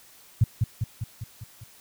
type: tone with echo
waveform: sine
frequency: 110 Hz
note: A2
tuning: in tune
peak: -14 dBFS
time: 0.41-0.44 s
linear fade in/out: 5 ms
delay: 200 ms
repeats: 6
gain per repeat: -4 dB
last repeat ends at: 1.64 s
effects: white hiss -53 dBFS RMS until 1.8 s